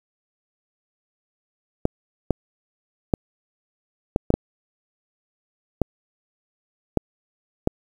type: clicks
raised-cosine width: 2 ms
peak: -4 dBFS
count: 9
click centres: 1.854 / 2.307 / 3.138 / 4.161 / 4.304 / 4.34 / 5.817 / 6.973 / 7.674 s
effects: 7-bit